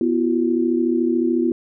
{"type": "chord", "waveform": "sine", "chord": "B suspended fourth", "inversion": "none", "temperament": "equal with one note detuned", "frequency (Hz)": [246.9, 336.2, 370], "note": ["B3", "E4", "F#4"], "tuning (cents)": [0, 34, 0], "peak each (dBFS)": [-20, -19, -24], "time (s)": [0.01, 1.52], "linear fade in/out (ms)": 2, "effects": []}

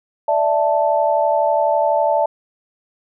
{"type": "chord", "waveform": "sine", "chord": "D suspended second", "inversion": "none", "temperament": "equal", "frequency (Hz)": [587.3, 659.3, 880], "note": ["D5", "E5", "A5"], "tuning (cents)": [0, 0, 0], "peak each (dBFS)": -18, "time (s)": [0.28, 2.26], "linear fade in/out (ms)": 5, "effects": []}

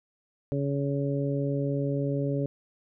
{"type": "harmonic tone", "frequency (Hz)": 140.5, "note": "C#3", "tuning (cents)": 24, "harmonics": [1, 2, 3, 4], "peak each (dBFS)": [-28, -31, -33, -34], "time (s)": [0.52, 2.46], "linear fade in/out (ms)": 0, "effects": []}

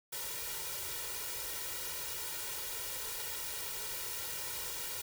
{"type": "noise with comb filter", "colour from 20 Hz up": "white", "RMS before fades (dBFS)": -40, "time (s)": [0.12, 5.02], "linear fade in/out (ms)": 10, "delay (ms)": 2.1, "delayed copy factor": 1, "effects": []}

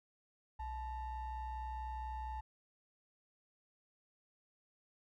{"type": "ring-modulated tone", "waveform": "triangle", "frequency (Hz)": 466.2, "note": "A#4", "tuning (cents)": 0, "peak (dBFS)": -35, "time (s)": [0.59, 2.41], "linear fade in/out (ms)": 10, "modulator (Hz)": 404, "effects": []}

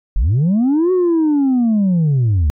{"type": "linear two-way sweep", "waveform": "sine", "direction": "up then down", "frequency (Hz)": [34.71, 374.4, 68.3], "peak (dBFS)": -9, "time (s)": [0.16, 2.5], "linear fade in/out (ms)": 0, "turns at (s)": 0.92, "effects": ["tanh soft clip ceiling -10 dBFS"]}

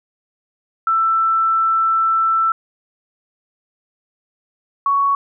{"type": "tone pair in turn", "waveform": "sine", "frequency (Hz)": [1330, 1116.3], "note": ["E6", "C#6"], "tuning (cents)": [15, 12], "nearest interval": "minor third", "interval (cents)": 303, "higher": "first", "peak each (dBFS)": -13, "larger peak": "neither", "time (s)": [[0.87, 2.52], [4.86, 5.15]], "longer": "first", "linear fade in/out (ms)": 2, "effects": []}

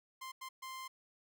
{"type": "tone bursts at uneven times", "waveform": "sawtooth", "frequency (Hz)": 1046.5, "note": "C6", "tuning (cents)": 0, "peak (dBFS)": -40, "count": 3, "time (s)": [[0.21, 0.32], [0.41, 0.49], [0.62, 0.88]], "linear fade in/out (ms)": 10, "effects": []}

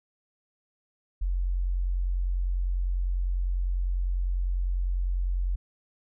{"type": "tone", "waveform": "sine", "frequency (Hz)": 45, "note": "F#1", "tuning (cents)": -47, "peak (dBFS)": -24, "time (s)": [1.21, 5.56], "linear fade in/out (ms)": 10, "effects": []}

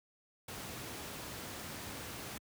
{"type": "noise", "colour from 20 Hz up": "pink", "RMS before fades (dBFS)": -44, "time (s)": [0.48, 2.38], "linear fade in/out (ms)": 5, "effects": ["high-pass 80 Hz 12 dB/octave"]}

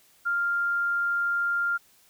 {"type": "tone", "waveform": "sine", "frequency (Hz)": 1396.9, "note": "F6", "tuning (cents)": 0, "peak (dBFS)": -23, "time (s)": [0.25, 1.78], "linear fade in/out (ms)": 20, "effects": ["white hiss -60 dBFS RMS until 2.09 s"]}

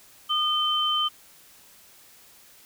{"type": "tone pair together", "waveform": "sine", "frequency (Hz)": [1220, 3086], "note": ["D#6", "G7"], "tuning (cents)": [-34, -28], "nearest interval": "octave + major third", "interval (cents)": 1606, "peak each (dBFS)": [-26, -23], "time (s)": [0.29, 1.09], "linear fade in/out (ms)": 20, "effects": ["white hiss -53 dBFS RMS until 2.65 s"]}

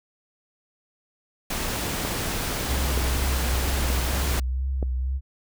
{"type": "noise", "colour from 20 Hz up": "pink", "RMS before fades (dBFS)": -28, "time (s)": [1.5, 4.4], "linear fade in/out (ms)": 5}
{"type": "click train", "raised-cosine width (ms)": 2, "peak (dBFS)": -16, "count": 4, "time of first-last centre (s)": [2.05, 4.828], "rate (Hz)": 1.08}
{"type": "tone with vibrato", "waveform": "sine", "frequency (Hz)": 64.9, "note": "C2", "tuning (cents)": -13, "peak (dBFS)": -23, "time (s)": [2.67, 5.21], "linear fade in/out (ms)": 50, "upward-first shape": "triangle", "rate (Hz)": 2.1, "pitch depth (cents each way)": 61}
{"effects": []}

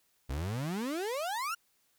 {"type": "exponential sweep", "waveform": "35% pulse", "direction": "up", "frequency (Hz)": [61.4, 1442], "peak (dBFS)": -31, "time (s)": [0.29, 1.55], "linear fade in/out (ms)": 10, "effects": ["white hiss -72 dBFS RMS until 1.98 s"]}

